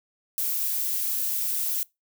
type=noise; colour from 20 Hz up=violet; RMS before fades=-27 dBFS; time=0.38-1.83 s; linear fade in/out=0 ms; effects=noise-tail reverb RT60 0.2 s tail -23 dB re dry